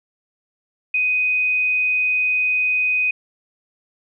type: tone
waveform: sine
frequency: 2500 Hz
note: D#7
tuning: 8 cents sharp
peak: -16 dBFS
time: 0.94-3.11 s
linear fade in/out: 5 ms
effects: none